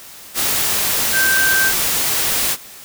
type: tone in noise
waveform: sine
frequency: 1562 Hz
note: G6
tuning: 7 cents flat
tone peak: -14 dBFS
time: 1.12-1.73 s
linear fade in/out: 50 ms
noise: white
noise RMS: -18 dBFS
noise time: 0.34-2.57 s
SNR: +1 dB
effects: white hiss -38 dBFS RMS until 2.84 s